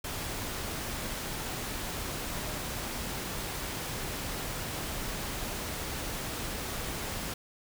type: tone in noise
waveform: sine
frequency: 610 Hz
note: D#5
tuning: 34 cents flat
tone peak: -44 dBFS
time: 2.37-2.58 s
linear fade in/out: 5 ms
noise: pink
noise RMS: -36 dBFS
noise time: 0.04-7.34 s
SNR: -11 dB
effects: none